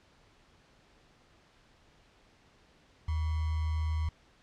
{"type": "tone with sample-and-hold", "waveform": "sine", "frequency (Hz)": 78.9, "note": "D#2", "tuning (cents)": 25, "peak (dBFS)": -28, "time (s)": [3.08, 4.09], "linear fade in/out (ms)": 5, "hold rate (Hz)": 1050, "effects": ["pink hiss -63 dBFS RMS until 4.42 s", "low-pass 5000 Hz 12 dB/octave"]}